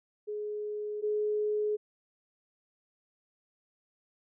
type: tone pair in turn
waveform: sine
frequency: 420 / 421.9 Hz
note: G#4 / G#4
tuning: +19 / +27 cents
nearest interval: unison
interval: 8 cents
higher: second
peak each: -33 / -27 dBFS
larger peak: second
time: 0.27-1.02 / 1.02-1.77 s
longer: neither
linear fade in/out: 20 ms
effects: none